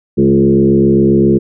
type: tone with frequency modulation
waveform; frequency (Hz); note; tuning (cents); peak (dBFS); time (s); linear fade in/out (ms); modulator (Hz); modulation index
sine; 280; C#4; +18; -6; 0.17-1.39; 20; 67.5; 2
effects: none